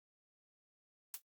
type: noise with exponential decay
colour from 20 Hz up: blue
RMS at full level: -38 dBFS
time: 1.14-1.22 s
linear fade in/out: 1 ms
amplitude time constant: 16 ms
effects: noise-tail reverb RT60 0.1 s tail -24 dB re dry + Opus 48 kbps